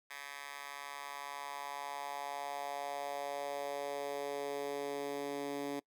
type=tone with high-pass filter sweep; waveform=10% pulse; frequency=142 Hz; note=C#3; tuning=42 cents sharp; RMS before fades=-41 dBFS; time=0.1-5.8 s; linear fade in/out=10 ms; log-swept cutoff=1500 to 300 Hz; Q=2.5; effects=noise-tail reverb RT60 0.1 s tail -24 dB re dry